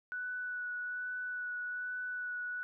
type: tone with vibrato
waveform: sine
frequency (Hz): 1480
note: F#6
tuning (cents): 0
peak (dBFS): -36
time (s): 0.12-2.63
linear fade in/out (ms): 0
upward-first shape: sine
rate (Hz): 1.2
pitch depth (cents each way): 13
effects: none